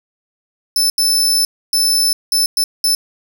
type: tone bursts at uneven times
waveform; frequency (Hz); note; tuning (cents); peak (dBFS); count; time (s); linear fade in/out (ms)
sawtooth; 5274; E8; 0; -9; 6; 0.76-0.9 / 0.98-1.45 / 1.73-2.13 / 2.32-2.46 / 2.57-2.64 / 2.84-2.95; 2
effects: none